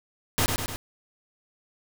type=noise with echo; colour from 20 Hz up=pink; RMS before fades=-23 dBFS; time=0.38-0.46 s; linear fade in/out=0 ms; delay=100 ms; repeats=3; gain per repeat=-4 dB; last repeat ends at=0.76 s; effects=none